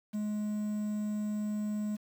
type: tone with quantisation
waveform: triangle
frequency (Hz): 210.5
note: G#3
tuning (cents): +24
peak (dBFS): -29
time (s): 0.13-1.97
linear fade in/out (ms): 20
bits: 9
effects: none